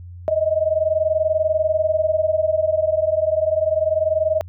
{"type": "tone pair together", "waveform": "sine", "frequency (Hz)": [618, 638.3], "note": ["D#5", "D#5"], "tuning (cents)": [-12, 44], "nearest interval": "minor second", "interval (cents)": 56, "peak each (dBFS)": -19, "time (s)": [0.28, 4.41], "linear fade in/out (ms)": 0, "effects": ["added 88 Hz sine -34 dBFS peak until 4.48 s"]}